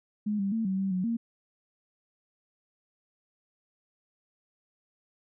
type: tone with pitch steps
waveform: sine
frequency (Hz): 209.8 / 196.8 / 224.7 / 190.4 / 193.5 / 183.8 / 231.3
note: G#3 / G3 / A3 / F#3 / G3 / F#3 / A#3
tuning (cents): +18 / +7 / +37 / +50 / -22 / -11 / -13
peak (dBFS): -26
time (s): 0.26-1.17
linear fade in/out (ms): 10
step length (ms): 130
effects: none